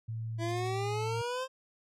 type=tone with pitch glide; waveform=sine; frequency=112.4 to 113.71 Hz; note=A2 to A#2; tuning=+37 to -43 cents; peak=-34 dBFS; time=0.08-1.22 s; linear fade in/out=10 ms; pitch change=+20 cents; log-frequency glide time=0.35-0.61 s
type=exponential sweep; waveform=25% pulse; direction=up; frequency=329.6 to 529 Hz; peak=-29 dBFS; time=0.38-1.48 s; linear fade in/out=50 ms
type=noise bursts; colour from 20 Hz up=blue; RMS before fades=-49 dBFS; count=3; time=0.48-0.683 s; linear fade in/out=5 ms; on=39 ms; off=43 ms
effects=low-pass 8000 Hz 12 dB/octave